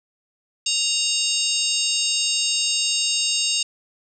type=harmonic tone with a mistuned harmonic; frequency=932.3 Hz; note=A#5; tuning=in tune; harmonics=3 / 4 / 5 / 6 / 7 / 8 / 9; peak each=-25 / -26 / -27 / -28 / -28 / -29 / -30 dBFS; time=0.66-3.63 s; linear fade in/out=5 ms; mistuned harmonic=6; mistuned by=-93 cents; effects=none